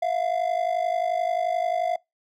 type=ring-modulated tone; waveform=triangle; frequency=687 Hz; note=F5; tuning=29 cents flat; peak=-17 dBFS; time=0.02-1.96 s; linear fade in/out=5 ms; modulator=25.7 Hz; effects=noise-tail reverb RT60 0.2 s tail -26 dB re dry